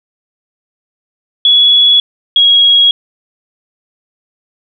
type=tone pair in turn; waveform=sine; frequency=3381 / 3306 Hz; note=G#7 / G#7; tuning=+30 / -9 cents; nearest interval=unison; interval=39 cents; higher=first; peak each=-4 dBFS; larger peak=neither; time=1.45-2 / 2.36-2.91 s; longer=neither; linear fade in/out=2 ms; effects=none